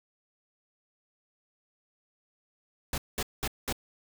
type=noise bursts; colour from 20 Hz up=pink; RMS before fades=-31 dBFS; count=4; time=2.93-3.726 s; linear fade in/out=2 ms; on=49 ms; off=200 ms; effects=none